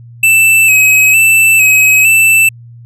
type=tone with vibrato; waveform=square; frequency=2600 Hz; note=E7; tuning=24 cents flat; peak=-5 dBFS; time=0.23-2.49 s; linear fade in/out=5 ms; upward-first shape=square; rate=1.1 Hz; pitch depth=36 cents each way; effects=added 118 Hz sine -31 dBFS peak until 2.85 s